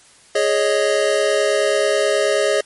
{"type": "chord", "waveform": "square", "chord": "Ab suspended fourth", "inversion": "none", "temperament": "just", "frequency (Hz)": [415.3, 553.7, 623], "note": ["Ab4", "Db5", "Eb5"], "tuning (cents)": [0, -2, 2], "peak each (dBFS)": -20, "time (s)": [0.35, 2.61], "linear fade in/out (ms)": 5, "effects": ["white hiss -49 dBFS RMS until 2.65 s", "MP3 48 kbps"]}